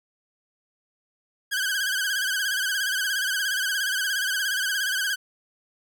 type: tone with vibrato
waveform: sawtooth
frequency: 1572 Hz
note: G6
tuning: 4 cents sharp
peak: -20 dBFS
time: 1.51-5.16 s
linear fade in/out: 20 ms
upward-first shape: sine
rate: 17 Hz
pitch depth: 93 cents each way
effects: none